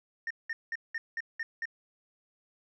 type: tone bursts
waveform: sine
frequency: 1827 Hz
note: A#6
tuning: 35 cents flat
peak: -29 dBFS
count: 7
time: 0.27-1.655 s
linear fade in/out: 2 ms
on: 35 ms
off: 190 ms
effects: tanh soft clip ceiling -30 dBFS